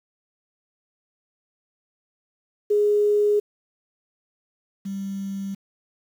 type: tone pair in turn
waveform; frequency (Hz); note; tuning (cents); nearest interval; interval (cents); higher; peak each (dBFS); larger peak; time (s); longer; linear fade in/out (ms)
sine; 415.3 / 196; G#4 / G3; 0 / 0; octave + minor second; 1300; first; -16 / -27; first; 2.7-3.4 / 4.85-5.55; neither; 10
effects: 8-bit